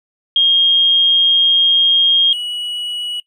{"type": "tone pair in turn", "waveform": ["sine", "triangle"], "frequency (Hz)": [3237, 2927], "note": ["G#7", "F#7"], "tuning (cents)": [-45, -19], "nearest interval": "major second", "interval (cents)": 174, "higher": "first", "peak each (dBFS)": [-8, -19], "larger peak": "first", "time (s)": [[0.36, 2.33], [2.33, 3.2]], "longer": "first", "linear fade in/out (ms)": 2, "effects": ["noise-tail reverb RT60 0.1 s tail -19 dB re dry"]}